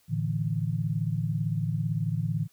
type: chord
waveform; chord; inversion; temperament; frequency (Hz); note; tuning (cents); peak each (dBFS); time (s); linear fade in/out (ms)
sine; A suspended fourth; none; equal with one note detuned; 111.54 / 146.83 / 164.81; A2 / D3 / E3; +24 / 0 / 0; -30; 0.08-2.48; 50
effects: white hiss -65 dBFS RMS until 2.52 s